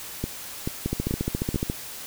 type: two click trains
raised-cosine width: 3 ms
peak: -13 / -12 dBFS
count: 4 / 13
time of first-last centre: 0.24-1.544 / 0.86-1.699 s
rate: 2.3 / 14.3 Hz
effects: white hiss -38 dBFS RMS until 2.06 s